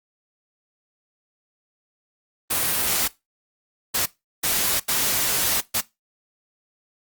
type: noise bursts at uneven times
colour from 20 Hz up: white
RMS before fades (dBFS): -22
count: 5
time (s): 2.5-3.08 / 3.94-4.06 / 4.43-4.8 / 4.88-5.61 / 5.74-5.81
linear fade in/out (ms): 10
effects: noise-tail reverb RT60 0.2 s tail -19 dB re dry + Opus 32 kbps